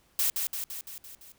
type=noise with echo; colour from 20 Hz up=blue; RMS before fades=-26 dBFS; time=0.19-0.3 s; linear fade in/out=0 ms; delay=170 ms; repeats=6; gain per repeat=-4 dB; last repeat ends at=1.32 s; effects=pink hiss -65 dBFS RMS until 1.38 s